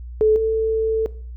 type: tone pair in turn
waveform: sine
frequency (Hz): 433.2 / 442.8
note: A4 / A4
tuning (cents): -27 / +11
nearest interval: unison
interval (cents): 38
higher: second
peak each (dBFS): -12 / -16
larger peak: first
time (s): 0.21-0.36 / 0.36-1.06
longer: second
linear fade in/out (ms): 0
effects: noise-tail reverb RT60 0.5 s tail -19 dB re dry + added 60 Hz sine -31 dBFS peak until 1.36 s